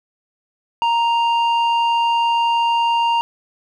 square tone with low-pass filter, 932.3 Hz, A#5, in tune, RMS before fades -17 dBFS, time 0.82-3.21 s, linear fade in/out 0 ms, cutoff 2400 Hz, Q 1.5, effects 9-bit

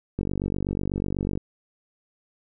click train, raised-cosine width 3 ms, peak -14 dBFS, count 58, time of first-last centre 0.19-1.375 s, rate 48.1 Hz, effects none

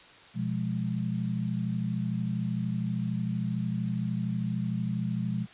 sine chord, F diminished, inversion second, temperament equal, 123.47 / 174.61 / 207.7 Hz, Cb3 / F3 / Ab3, 0 / 0 / 0 cents, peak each -32 dBFS, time 0.34-5.47 s, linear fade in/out 50 ms, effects white hiss -52 dBFS RMS until 5.53 s + resampled to 8000 Hz

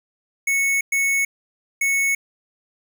square tone bursts at uneven times, 2207 Hz, C#7, 8 cents flat, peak -18 dBFS, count 3, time 0.47-0.81 / 0.92-1.25 / 1.81-2.15 s, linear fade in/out 5 ms, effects 9-bit

